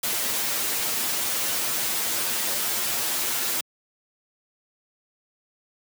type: noise with comb filter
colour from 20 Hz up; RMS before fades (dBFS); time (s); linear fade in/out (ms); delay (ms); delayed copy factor
white; -26; 0.03-3.61; 5; 8.7; +0.85
effects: high-pass 150 Hz 12 dB/octave